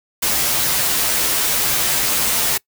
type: noise with comb filter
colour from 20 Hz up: white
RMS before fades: -18 dBFS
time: 0.22-2.58 s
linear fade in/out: 10 ms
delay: 11 ms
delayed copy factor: -0.7
effects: noise-tail reverb RT60 0.1 s tail -23 dB re dry